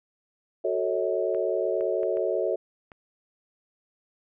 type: chord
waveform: sine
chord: F# minor seventh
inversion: none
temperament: equal with one note detuned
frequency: 370 / 440 / 554.4 / 643.1 Hz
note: F#4 / A4 / C#5 / E5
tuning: 0 / 0 / 0 / -43 cents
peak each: -29 dBFS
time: 0.64-2.56 s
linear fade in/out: 10 ms
type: clicks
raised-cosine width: 0.5 ms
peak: -31 dBFS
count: 5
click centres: 1.347 / 1.809 / 2.032 / 2.171 / 2.918 s
effects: none